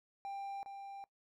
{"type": "tone with echo", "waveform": "triangle", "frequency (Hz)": 792, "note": "G5", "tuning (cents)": 18, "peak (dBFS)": -38, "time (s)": [0.25, 0.63], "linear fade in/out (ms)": 0, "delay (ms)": 410, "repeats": 1, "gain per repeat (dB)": -5, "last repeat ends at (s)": 1.04, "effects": ["noise-tail reverb RT60 0.1 s tail -20 dB re dry"]}